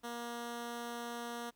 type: tone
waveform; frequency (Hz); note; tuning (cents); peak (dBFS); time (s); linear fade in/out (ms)
10% pulse; 236.9; A#3; +28; -32; 0.03-1.51; 20
effects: pink hiss -75 dBFS RMS until 1.55 s